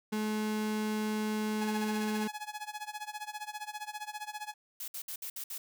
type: tone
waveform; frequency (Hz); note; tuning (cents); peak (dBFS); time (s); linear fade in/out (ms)
35% pulse; 214.4; A3; -45; -29; 0.12-2.28; 10
type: tone with tremolo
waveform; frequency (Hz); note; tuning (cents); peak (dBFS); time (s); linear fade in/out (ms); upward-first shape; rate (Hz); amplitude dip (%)
sawtooth; 844; G#5; +28; -32; 1.61-4.54; 10; sine; 15; 90
type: noise bursts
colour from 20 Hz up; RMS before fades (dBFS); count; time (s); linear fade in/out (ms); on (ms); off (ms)
blue; -40; 6; 4.8-5.58; 5; 80; 60
effects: none